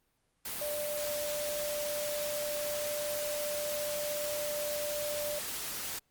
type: tone in noise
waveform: sine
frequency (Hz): 591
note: D5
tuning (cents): +11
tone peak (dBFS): -34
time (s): 0.61-5.39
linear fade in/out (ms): 5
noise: white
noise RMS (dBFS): -38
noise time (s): 0.45-5.99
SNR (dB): +1
effects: pink hiss -75 dBFS RMS until 6.1 s + Opus 32 kbps